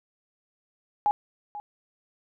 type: tone with echo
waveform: sine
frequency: 830.6 Hz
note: G#5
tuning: in tune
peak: -19 dBFS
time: 1.06-1.11 s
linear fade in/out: 0 ms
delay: 490 ms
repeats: 1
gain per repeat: -15 dB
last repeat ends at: 1.6 s
effects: none